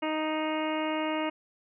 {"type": "harmonic tone with a mistuned harmonic", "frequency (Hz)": 311.1, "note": "D#4", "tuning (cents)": 0, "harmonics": [1, 2, 3, 4, 5, 6, 7, 8, 9], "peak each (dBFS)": [-31, -33, -35, -39, -45, -44, -40, -44, -41], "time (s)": [0.02, 1.3], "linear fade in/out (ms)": 10, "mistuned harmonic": 9, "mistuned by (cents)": 19, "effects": []}